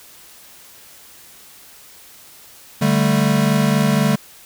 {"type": "chord", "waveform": "square", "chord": "D suspended fourth", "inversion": "none", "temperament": "equal", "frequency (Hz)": [146.83, 196, 220], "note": ["D3", "G3", "A3"], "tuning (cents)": [0, 0, 0], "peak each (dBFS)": -19, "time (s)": [2.81, 4.16], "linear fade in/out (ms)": 10, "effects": ["white hiss -44 dBFS RMS until 4.45 s"]}